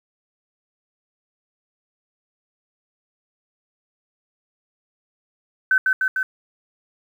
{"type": "tone with echo", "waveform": "sine", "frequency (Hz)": 1526, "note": "G6", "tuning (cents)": -47, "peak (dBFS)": -13, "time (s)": [5.71, 5.78], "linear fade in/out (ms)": 2, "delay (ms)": 150, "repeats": 3, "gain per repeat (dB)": -2, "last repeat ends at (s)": 6.23, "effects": ["8-bit"]}